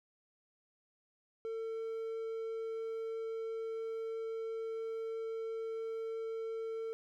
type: tone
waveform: triangle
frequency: 449.5 Hz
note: A4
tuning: 37 cents sharp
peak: -35 dBFS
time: 1.45-6.93 s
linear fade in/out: 0 ms
effects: none